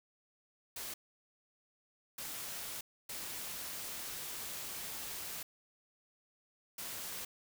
white noise bursts at uneven times, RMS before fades -43 dBFS, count 4, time 0.76-0.94 / 2.18-2.81 / 3.09-5.43 / 6.78-7.25 s, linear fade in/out 5 ms, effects none

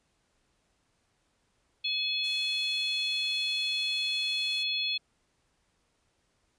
harmonic tone, 852 Hz, G#5, 44 cents sharp, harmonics 3 / 4 / 5, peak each -33 / -31 / -33 dBFS, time 1.84-4.98 s, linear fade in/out 10 ms
blue noise, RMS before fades -44 dBFS, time 2.23-4.64 s, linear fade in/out 20 ms
effects pink hiss -73 dBFS RMS until 6.58 s + resampled to 22050 Hz

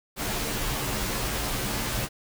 pink noise with comb filter, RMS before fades -29 dBFS, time 0.16-2.09 s, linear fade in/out 50 ms, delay 12 ms, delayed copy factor -0.85, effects none

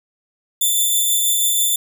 5% pulse tone with tremolo, 3535 Hz, A7, 7 cents sharp, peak -6 dBFS, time 0.61-1.76 s, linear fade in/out 5 ms, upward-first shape triangle, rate 6.2 Hz, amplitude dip 25%, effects none

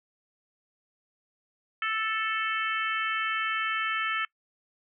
harmonic tone, 440 Hz, A4, in tune, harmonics 3 / 4 / 5 / 6 / 7, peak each -30 / -32 / -34 / -36 / -37 dBFS, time 1.82-4.25 s, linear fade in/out 2 ms, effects noise-tail reverb RT60 0.1 s tail -24 dB re dry

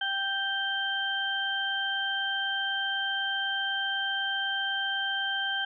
harmonic tone, 784 Hz, G5, in tune, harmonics 1 / 2 / 4, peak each -36 / -30 / -31 dBFS, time 0.01-5.65 s, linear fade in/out 5 ms, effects none

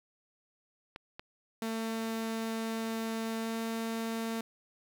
clicks, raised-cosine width 0.3 ms, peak -26 dBFS, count 2, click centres 0.961 / 1.195 s
sawtooth tone with pitch glide, 224.7 to 226.3 Hz, A3 to A3, +37 to +49 cents, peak -29 dBFS, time 1.62-4.41 s, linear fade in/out 2 ms, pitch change +12 cents, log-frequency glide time 3.35-3.57 s
effects 9-bit

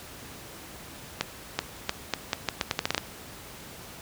accelerating click train, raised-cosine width 0.2 ms, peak -7 dBFS, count 13, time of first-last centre 1.21-2.979 s, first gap 380 ms, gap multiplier 0.8, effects pink hiss -44 dBFS RMS until 4.01 s + high-pass 60 Hz 12 dB/octave

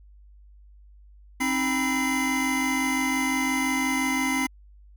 square tone cluster, 264.3 / 310.1 / 985 / 2061 Hz, C4 / D#4 / B5 / C7, +18 / -6 / -5 / -27 cents, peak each -27 / -33 / -32 / -28 dBFS, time 1.4-4.47 s, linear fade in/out 10 ms, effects added 50 Hz sine -48 dBFS peak until 4.96 s

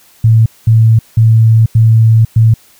sine tone bursts at uneven times, 112.2 Hz, A2, 34 cents sharp, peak -3 dBFS, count 5, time 0.24-0.46 / 0.67-0.99 / 1.17-1.66 / 1.75-2.25 / 2.36-2.54 s, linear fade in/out 5 ms, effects white hiss -45 dBFS RMS until 2.79 s

